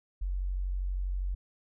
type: tone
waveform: sine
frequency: 46.25 Hz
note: F#1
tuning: in tune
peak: -29 dBFS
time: 0.21-1.35 s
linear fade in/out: 10 ms
effects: none